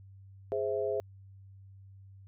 sine chord, Ab augmented, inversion none, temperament equal, 415.3 / 523.3 / 659.3 Hz, Ab4 / C5 / E5, 0 / 0 / 0 cents, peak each -32 / -34 / -35 dBFS, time 0.52-1 s, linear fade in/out 0 ms, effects added 97 Hz sine -50 dBFS peak until 2.27 s

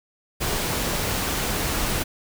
pink noise, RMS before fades -25 dBFS, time 0.4-2.04 s, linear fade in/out 20 ms, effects none

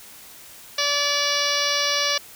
harmonic tone, 577 Hz, D5, 31 cents flat, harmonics 1 / 2 / 3 / 4 / 5 / 6 / 7 / 8 / 9 / 10, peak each -29 / -29 / -29 / -29 / -29 / -29 / -29 / -29 / -29 / -29 dBFS, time 0.78-2.18 s, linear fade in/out 5 ms, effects white hiss -44 dBFS RMS until 2.35 s

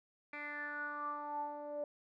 10% pulse tone with low-pass filter sweep, 293.7 Hz, D4, in tune, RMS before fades -42 dBFS, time 0.33-1.84 s, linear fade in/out 2 ms, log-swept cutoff 2300 to 590 Hz, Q 9, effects none

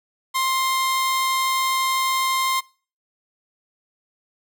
sawtooth tone pair together, 1052 / 3742 Hz, C6 / A#7, +9 / +6 cents, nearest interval octave + minor seventh, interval 2197 cents, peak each -16 / -28 dBFS, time 0.34-2.61 s, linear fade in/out 20 ms, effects noise-tail reverb RT60 0.4 s tail -23 dB re dry

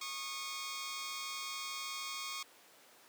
10% pulse tone pair together, 1096.6 / 1230 Hz, C#6 / D#6, -19 / -20 cents, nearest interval major second, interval 199 cents, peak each -33 / -36 dBFS, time 0.01-2.43 s, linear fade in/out 5 ms, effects pink hiss -60 dBFS RMS until 3.08 s + high-pass 400 Hz 12 dB/octave

